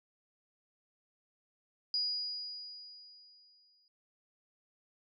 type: tone with exponential decay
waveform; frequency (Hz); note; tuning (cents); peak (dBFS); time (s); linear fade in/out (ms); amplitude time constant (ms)
sine; 4900; D#8; -27; -29; 1.94-3.88; 1; 420
effects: none